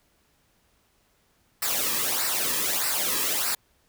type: noise with flanger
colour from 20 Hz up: white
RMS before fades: -26 dBFS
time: 1.62-3.55 s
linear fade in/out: 5 ms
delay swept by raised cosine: 0.3 to 1.4 ms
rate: 1.6 Hz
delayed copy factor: -0.7
effects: pink hiss -66 dBFS RMS until 3.88 s